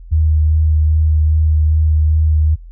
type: tone with vibrato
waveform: sine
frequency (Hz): 77.78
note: D#2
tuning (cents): 0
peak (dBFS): -9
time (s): 0.11-2.56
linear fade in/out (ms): 20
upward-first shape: sine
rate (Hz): 2.5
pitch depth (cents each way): 16
effects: added 42 Hz sine -32 dBFS peak until 2.71 s